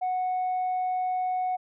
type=tone; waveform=sine; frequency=737 Hz; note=F#5; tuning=7 cents flat; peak=-23 dBFS; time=0.01-1.57 s; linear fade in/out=20 ms; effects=tanh soft clip ceiling -23 dBFS